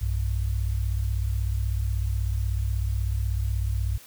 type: tone pair together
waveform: sine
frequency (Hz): 61.74 / 98.01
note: B1 / G2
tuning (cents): 0 / 0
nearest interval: minor sixth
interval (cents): 800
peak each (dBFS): -25 / -27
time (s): 0.01-3.98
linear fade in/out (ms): 10
effects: white hiss -49 dBFS RMS until 4.06 s